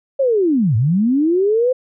sine linear two-way sweep, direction down then up, 562 to 102.6 to 520 Hz, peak -12 dBFS, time 0.19-1.73 s, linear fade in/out 10 ms, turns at 0.76 s, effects none

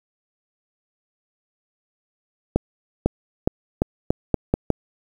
accelerating click train, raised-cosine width 2 ms, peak -3 dBFS, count 8, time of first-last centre 2.56-4.703 s, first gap 500 ms, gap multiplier 0.83, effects 7-bit

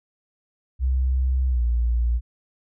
sine tone with pitch glide, 64.6 to 58.9 Hz, C2 to A#1, -21 to +19 cents, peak -18 dBFS, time 0.79-2.21 s, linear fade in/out 50 ms, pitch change -160 cents, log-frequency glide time 1.48-1.62 s, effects none

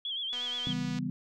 sine tone with vibrato, 3262 Hz, G#7, 32 cents flat, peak -32 dBFS, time 0.05-0.73 s, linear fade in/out 2 ms, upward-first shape sine, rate 8.4 Hz, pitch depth 87 cents each way
click train, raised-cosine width 0.2 ms, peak -27 dBFS, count 162, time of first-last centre 0.33-0.987 s, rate 245 Hz
sine chord, C# half-diminished seventh, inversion none, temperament just, 138.59 / 166.31 / 199.57 / 249.5 Hz, C#3 / E3 / G3 / B3, 0 / +16 / +31 / +18 cents, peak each -38 / -36 / -37 / -34 dBFS, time 0.67-1.1 s, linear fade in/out 0 ms
effects none

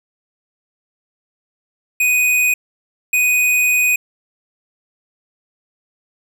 square tone bursts at uneven times, 2490 Hz, D#7, 1 cent sharp, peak -13 dBFS, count 2, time 2-2.54 / 3.13-3.96 s, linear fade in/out 5 ms, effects none

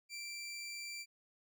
20% pulse tone, 2349 Hz, D7, in tune, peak -38 dBFS, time 0.09-1.06 s, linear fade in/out 50 ms, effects none

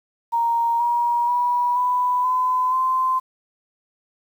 sine tone with pitch steps, 932.3 / 951.9 / 971.9 / 992.3 / 1013.2 / 1034.5 Hz, A#5 / A#5 / B5 / B5 / B5 / C6, 0 / +36 / -28 / +8 / +44 / -20 cents, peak -17 dBFS, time 0.32-3.2 s, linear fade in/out 20 ms, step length 480 ms, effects 8-bit

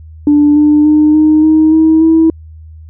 sine tone with pitch steps, 293.7 / 298.5 / 303.4 / 308.3 / 313.3 / 318.4 / 323.6 Hz, D4 / D4 / D#4 / D#4 / D#4 / D#4 / E4, 0 / +28 / -44 / -16 / +12 / +40 / -32 cents, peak -3 dBFS, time 0.27-2.3 s, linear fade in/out 2 ms, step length 290 ms, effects tanh soft clip ceiling 0 dBFS + added 79 Hz sine -30 dBFS peak until 2.89 s

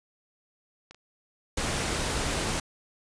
clicks, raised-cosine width 0.2 ms, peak -28 / -35 dBFS, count 2, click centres 0.91 / 0.946 s
pink noise, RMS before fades -29 dBFS, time 1.57-2.6 s, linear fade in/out 5 ms
effects resampled to 22050 Hz

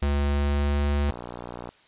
square tone with pitch glide, 71.4 to 72.02 Hz, D2 to D2, -48 to -33 cents, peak -22 dBFS, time 0.02-1.11 s, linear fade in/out 5 ms, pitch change +15 cents, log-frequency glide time 0.25-0.84 s
click train, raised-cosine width 1 ms, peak -22 dBFS, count 37, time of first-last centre 1.09-1.69 s, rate 60 Hz
effects white hiss -57 dBFS RMS until 1.87 s + resampled to 8000 Hz

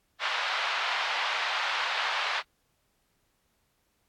pink band-pass noise, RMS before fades -30 dBFS, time 0.19-2.43 s, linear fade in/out 50 ms, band 840 to 3900 Hz, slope 24 dB/octave, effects pink hiss -73 dBFS RMS until 4.08 s + AAC 64 kbps

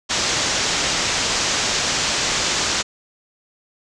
white low-pass noise, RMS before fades -21 dBFS, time 0.09-2.83 s, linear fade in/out 20 ms, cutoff 7200 Hz, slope 48 dB/octave, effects none

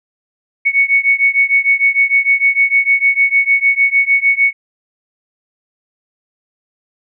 sine beating tone pair, 2217 / 2223.6 Hz, C#7 / C#7, 0 / +5 cents, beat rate 6.6 Hz, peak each -12 / -13 dBFS, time 0.65-4.53 s, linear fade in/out 20 ms, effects none

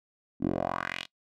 10% pulse tone with band-pass filter sweep, 44.44 Hz, F1, 31 cents sharp, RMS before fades -31 dBFS, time 0.4-1.07 s, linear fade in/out 50 ms, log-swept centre 250 to 3800 Hz, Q 2.9, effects noise-tail reverb RT60 0.1 s tail -21 dB re dry

